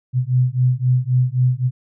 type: beating tone pair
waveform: sine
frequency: 124.6 / 128.4 Hz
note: B2 / C3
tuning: +16 / -32 cents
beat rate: 3.8 Hz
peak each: -17 dBFS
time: 0.13-1.71 s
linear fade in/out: 50 ms
effects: none